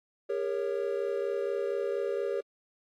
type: chord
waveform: triangle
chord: G diminished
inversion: none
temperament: equal with one note detuned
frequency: 401.9 / 466.2 / 554.4 Hz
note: G4 / Bb4 / Db5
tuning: +43 / 0 / 0 cents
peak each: -30 / -32 / -32 dBFS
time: 0.29-2.41 s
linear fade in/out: 10 ms
effects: AAC 48 kbps